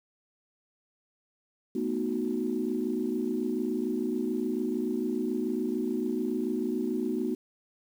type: chord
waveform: sine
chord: B dominant seventh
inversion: third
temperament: equal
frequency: 220 / 246.9 / 311.1 / 370 Hz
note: A3 / B3 / D#4 / F#4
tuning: 0 / 0 / 0 / 0 cents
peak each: -34 / -31 / -33 / -32 dBFS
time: 1.75-7.35 s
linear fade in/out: 5 ms
effects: tanh soft clip ceiling -17 dBFS + 9-bit